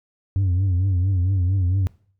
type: tone with vibrato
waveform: sine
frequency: 93 Hz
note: F#2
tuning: 9 cents sharp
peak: -14 dBFS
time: 0.36-1.87 s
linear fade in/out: 0 ms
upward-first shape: triangle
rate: 4.4 Hz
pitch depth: 120 cents each way
effects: noise-tail reverb RT60 0.5 s tail -23 dB re dry + tanh soft clip ceiling -16 dBFS